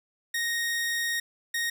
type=tone pair in turn; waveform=sawtooth; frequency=1864.7 / 1864.7 Hz; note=A#6 / A#6; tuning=0 / 0 cents; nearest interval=unison; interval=0 cents; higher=neither; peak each=-23 dBFS; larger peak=neither; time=0.34-1.2 / 1.54-1.7 s; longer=first; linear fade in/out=5 ms; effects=none